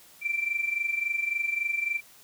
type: tone with amplitude modulation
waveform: sine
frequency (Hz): 2349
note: D7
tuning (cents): 0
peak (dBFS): -22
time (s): 0.21-2.01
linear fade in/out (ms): 50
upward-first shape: sine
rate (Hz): 23.6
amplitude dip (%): 75
effects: tanh soft clip ceiling -18 dBFS + white hiss -54 dBFS RMS until 2.23 s